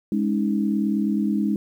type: chord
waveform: sine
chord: Ab suspended fourth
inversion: none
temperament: equal with one note detuned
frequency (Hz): 207.7 / 277.2 / 316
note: Ab3 / Db4 / Eb4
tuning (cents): 0 / 0 / +27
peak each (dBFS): -21 / -27 / -26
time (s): 0.12-1.56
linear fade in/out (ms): 2
effects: 9-bit